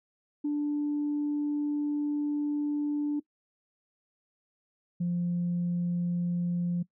sine tone pair in turn, 293.7 / 174.64 Hz, D4 / F3, 0 / 0 cents, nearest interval major sixth, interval 900 cents, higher first, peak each -25 dBFS, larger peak neither, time 0.44-3.2 / 5-6.83 s, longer first, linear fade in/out 10 ms, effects noise-tail reverb RT60 0.1 s tail -21 dB re dry + tanh soft clip ceiling -23 dBFS

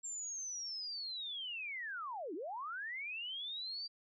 sine linear two-way sweep, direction down then up, 7459 to 282.7 to 4719 Hz, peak -40 dBFS, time 0.03-3.88 s, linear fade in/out 20 ms, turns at 2.34 s, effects none

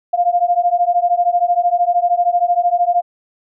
sine beating tone pair, 696 / 709 Hz, F5 / F5, -6 / +26 cents, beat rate 13 Hz, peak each -15 dBFS, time 0.13-3.02 s, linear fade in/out 10 ms, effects none

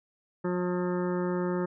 harmonic tone with a mistuned harmonic, 179.2 Hz, F3, 45 cents sharp, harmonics 1 / 2 / 3 / 5 / 6 / 7 / 8 / 9 / 10, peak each -30 / -30 / -36 / -40 / -46 / -42 / -48 / -47 / -49 dBFS, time 0.44-1.66 s, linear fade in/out 10 ms, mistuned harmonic 8, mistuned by -53 cents, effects none

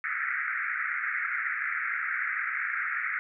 white band-pass noise, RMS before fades -31 dBFS, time 0.04-3.19 s, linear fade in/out 0 ms, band 1300 to 2200 Hz, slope 96 dB/octave, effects none

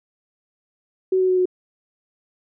sine tone with pitch steps, 375.3 / 372.1 / 368.9 / 365.7 Hz, F#4 / F#4 / F#4 / F#4, +25 / +10 / -5 / -20 cents, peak -15 dBFS, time 1.12-1.456 s, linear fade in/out 5 ms, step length 84 ms, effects none

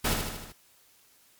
pink noise with echo, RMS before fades -26 dBFS, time 0.04-0.14 s, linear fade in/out 10 ms, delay 77 ms, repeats 5, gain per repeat -4 dB, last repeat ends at 0.525 s, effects white hiss -61 dBFS RMS until 1.39 s + MP3 96 kbps

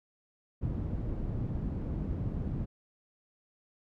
white low-pass noise, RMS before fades -34 dBFS, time 0.61-2.66 s, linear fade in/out 20 ms, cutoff 150 Hz, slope 12 dB/octave, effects none

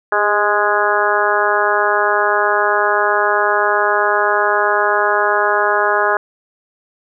harmonic tone with a mistuned harmonic, 207.7 Hz, G#3, in tune, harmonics 2 / 3 / 4 / 5 / 6 / 7 / 8, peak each -20 / -20 / -20 / -20 / -20 / -20 / -20 dBFS, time 0.12-6.17 s, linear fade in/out 2 ms, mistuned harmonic 2, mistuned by -25 cents, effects none

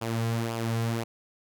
sawtooth tone with flanger, 114.8 Hz, A#2, 26 cents flat, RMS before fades -29 dBFS, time 0.01-1.04 s, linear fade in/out 10 ms, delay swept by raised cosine 0.49 to 3.39 ms, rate 1.9 Hz, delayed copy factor -0.55, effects none

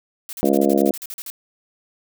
blue noise bursts, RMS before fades -32 dBFS, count 13, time 0.29-1.301 s, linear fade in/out 0 ms, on 39 ms, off 42 ms
harmonic tone, 69.3 Hz, C#2, in tune, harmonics 3 / 4 / 5 / 6 / 7 / 8 / 9 / 10, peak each -21 / -20 / -20 / -27 / -22 / -27 / -24 / -27 dBFS, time 0.43-0.91 s, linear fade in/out 0 ms
effects none

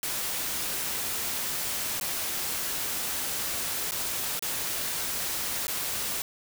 white noise with dropouts, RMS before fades -31 dBFS, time 0.03-6.22 s, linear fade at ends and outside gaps 1 ms, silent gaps 1.999-2.011 / 3.91-3.919 / 4.393-4.424 / 5.669-5.68 s, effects none

